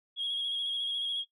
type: tone with vibrato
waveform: sine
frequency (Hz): 3297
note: G#7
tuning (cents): -13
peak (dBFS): -29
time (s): 0.16-1.25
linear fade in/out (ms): 50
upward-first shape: square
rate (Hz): 14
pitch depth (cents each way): 24
effects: noise-tail reverb RT60 0.1 s tail -17 dB re dry + tanh soft clip ceiling -26 dBFS